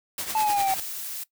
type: noise with tremolo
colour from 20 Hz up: white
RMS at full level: -29 dBFS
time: 0.18-0.8 s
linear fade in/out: 2 ms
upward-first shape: triangle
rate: 10 Hz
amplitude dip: 70%
type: exponential sweep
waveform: triangle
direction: down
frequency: 880 to 759 Hz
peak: -19 dBFS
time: 0.35-0.74 s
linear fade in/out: 2 ms
type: noise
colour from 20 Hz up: blue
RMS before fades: -34 dBFS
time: 0.72-1.24 s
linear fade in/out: 10 ms
effects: noise-tail reverb RT60 0.1 s tail -19 dB re dry